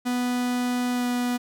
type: tone with pitch glide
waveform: 45% pulse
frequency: 246.9 to 245.2 Hz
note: B3 to B3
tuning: 0 to -12 cents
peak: -23 dBFS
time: 0.05-1.38 s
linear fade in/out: 20 ms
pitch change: -12 cents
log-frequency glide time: 0.93-1.06 s
effects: none